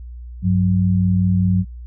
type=tone pair together; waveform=sine; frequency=97.79 / 182.8 Hz; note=G2 / F#3; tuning=-4 / -21 cents; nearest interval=major seventh; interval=1083 cents; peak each=-16 dBFS; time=0.42-1.65 s; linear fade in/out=50 ms; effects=added 60 Hz sine -31 dBFS peak until 1.86 s